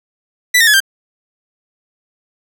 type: tone with pitch steps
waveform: sawtooth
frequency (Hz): 1975.5 / 1832.6 / 1700 / 1577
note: B6 / A#6 / G#6 / G6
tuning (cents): 0 / -30 / +40 / +10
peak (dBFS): -4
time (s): 0.54-0.804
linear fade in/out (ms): 10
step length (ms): 66
effects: none